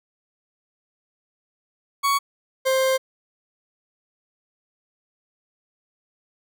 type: tone pair in turn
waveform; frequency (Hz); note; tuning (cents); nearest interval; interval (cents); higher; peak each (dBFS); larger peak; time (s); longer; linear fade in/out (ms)
40% pulse; 1118 / 526.3; C#6 / C5; +14 / +10; octave + minor second; 1304; first; -17; neither; 2.03-2.19 / 2.65-2.98; second; 20
effects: none